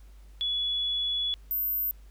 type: tone pair in turn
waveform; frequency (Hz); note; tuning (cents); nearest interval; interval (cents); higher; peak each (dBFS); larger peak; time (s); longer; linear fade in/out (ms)
sine; 3400 / 13600; G#7 / G#9; +40 / +40; 2 octaves; 2400; second; -26; neither; 0.41-1.34 / 1.51-1.91; first; 0
effects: added 50 Hz sine -47 dBFS peak until 2.1 s + pink hiss -64 dBFS RMS until 2.1 s